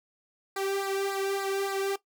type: tone with flanger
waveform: sawtooth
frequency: 392 Hz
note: G4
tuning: in tune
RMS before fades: -30 dBFS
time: 0.56-1.96 s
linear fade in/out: 5 ms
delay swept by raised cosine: 0.32 to 1.62 ms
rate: 3.5 Hz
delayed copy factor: -0.9
effects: noise-tail reverb RT60 0.1 s tail -17 dB re dry